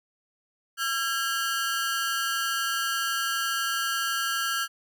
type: ring-modulated tone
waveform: sawtooth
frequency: 1493 Hz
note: F#6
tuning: 15 cents sharp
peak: -19 dBFS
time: 0.77-4.68 s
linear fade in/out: 50 ms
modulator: 134 Hz
effects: none